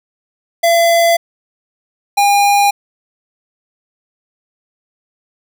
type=tone pair in turn; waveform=square; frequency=677 / 809.8 Hz; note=E5 / G#5; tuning=+46 / -44 cents; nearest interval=minor third; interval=310 cents; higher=second; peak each=-9 dBFS; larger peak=neither; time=0.63-1.17 / 2.17-2.71 s; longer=neither; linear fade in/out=10 ms; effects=none